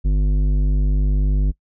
sine tone with tanh clipping, 49.8 Hz, G1, 28 cents sharp, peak -16 dBFS, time 0.04-1.52 s, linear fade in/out 20 ms, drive 12 dB, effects noise-tail reverb RT60 0.1 s tail -22 dB re dry

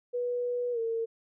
sine tone with pitch glide, 488.3 to 455.6 Hz, B4 to A#4, -20 to -40 cents, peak -28 dBFS, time 0.13-1.06 s, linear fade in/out 20 ms, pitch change -120 cents, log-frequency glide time 0.72-0.79 s, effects none

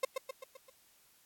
35% pulse tone with echo, 528 Hz, C5, 16 cents sharp, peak -26 dBFS, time 0.03-0.05 s, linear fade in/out 5 ms, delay 130 ms, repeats 5, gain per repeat -5 dB, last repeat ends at 0.7 s, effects white hiss -66 dBFS RMS until 1.25 s + AAC 64 kbps

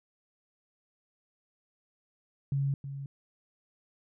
sine tone with echo, 138.59 Hz, C#3, in tune, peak -26 dBFS, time 2.52-2.74 s, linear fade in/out 2 ms, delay 320 ms, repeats 1, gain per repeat -10 dB, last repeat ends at 3.06 s, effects none

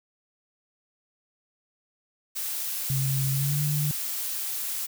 blue noise, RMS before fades -31 dBFS, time 2.35-4.87 s, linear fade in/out 20 ms
sine tone with pitch glide, 134.8 to 147.85 Hz, C#3 to D3, -48 to +12 cents, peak -24 dBFS, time 2.9-3.91 s, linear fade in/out 0 ms, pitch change +160 cents, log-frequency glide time 3.31-3.62 s
effects none

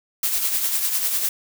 blue noise with tremolo, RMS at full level -20 dBFS, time 0.23-1.29 s, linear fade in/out 2 ms, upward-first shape triangle, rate 10 Hz, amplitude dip 55%, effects none

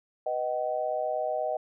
sine chord, B major, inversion none, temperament equal with one note detuned, 493.9 / 622.3 / 758.6 Hz, B4 / D#5 / F#5, 0 / 0 / +43 cents, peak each -35 / -29 / -32 dBFS, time 0.26-1.57 s, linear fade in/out 5 ms, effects none

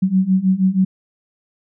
sine beating tone pair, 185 / 191.3 Hz, F#3 / G3, 0 / -42 cents, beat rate 6.3 Hz, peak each -17 / -15 dBFS, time 0.02-0.85 s, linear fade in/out 10 ms, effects none

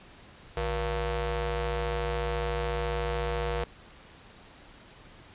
sawtooth ring-modulated tone, 210 Hz, G#3, 19 cents sharp, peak -21 dBFS, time 0.57-3.64 s, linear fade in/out 2 ms, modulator 268 Hz, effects pink hiss -52 dBFS RMS until 5.34 s + resampled to 8000 Hz

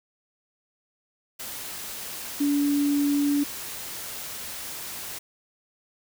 sine tone in noise, 286.9 Hz, D4, 40 cents flat, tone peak -20 dBFS, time 2.4-3.44 s, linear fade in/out 10 ms, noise white, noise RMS -36 dBFS, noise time 1.39-5.19 s, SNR +13 dB, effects none

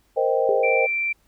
sine chord, C minor seventh, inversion third, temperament equal, 466.2 / 523.3 / 622.3 / 784 Hz, Bb4 / C5 / Eb5 / G5, 0 / 0 / 0 / 0 cents, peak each -23 / -21 / -25 / -26 dBFS, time 0.16-0.87 s, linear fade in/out 20 ms
sine tone with exponential decay, 413.1 Hz, G#4, 9 cents flat, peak -19 dBFS, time 0.49-0.95 s, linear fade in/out 1 ms, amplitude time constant 100 ms
sine tone, 2349 Hz, D7, in tune, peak -21 dBFS, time 0.63-1.13 s, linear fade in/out 10 ms
effects added 50 Hz sine -64 dBFS peak until 1.27 s + pink hiss -64 dBFS RMS until 1.27 s

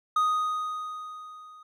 triangle tone with level ramp, 1245 Hz, D#6, 1 cent sharp, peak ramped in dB -18 to -45 dBFS, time 0.16-1.63 s, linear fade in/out 5 ms, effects none

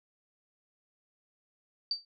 sine tone with exponential decay, 4629 Hz, D8, 26 cents flat, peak -25 dBFS, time 1.91-2.05 s, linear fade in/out 2 ms, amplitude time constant 30 ms, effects none

